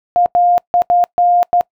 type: tone bursts at uneven times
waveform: sine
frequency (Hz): 705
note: F5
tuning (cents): +16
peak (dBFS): -8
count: 6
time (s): 0.16-0.26 / 0.35-0.58 / 0.74-0.82 / 0.9-1.04 / 1.18-1.43 / 1.53-1.61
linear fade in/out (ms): 0
effects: noise-tail reverb RT60 0.1 s tail -25 dB re dry